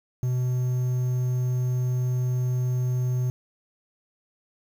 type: tone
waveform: triangle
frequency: 125.4 Hz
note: B2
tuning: 27 cents sharp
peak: -20 dBFS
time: 0.23-3.3 s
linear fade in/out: 0 ms
effects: 8-bit